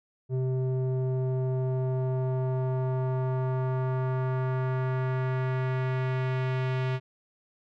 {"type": "tone with low-pass filter sweep", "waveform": "square", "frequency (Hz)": 129.5, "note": "C3", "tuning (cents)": -17, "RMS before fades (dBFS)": -28, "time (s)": [0.29, 7], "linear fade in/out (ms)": 50, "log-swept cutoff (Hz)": [400, 2800], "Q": 1.3, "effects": []}